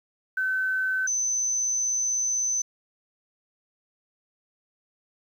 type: tone pair in turn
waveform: sine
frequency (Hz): 1526 / 6104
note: G6 / G8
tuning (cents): -47 / -47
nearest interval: 2 octaves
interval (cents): 2400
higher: second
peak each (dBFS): -23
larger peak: neither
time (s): 0.37-1.07 / 1.07-2.62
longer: second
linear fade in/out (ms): 5
effects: 9-bit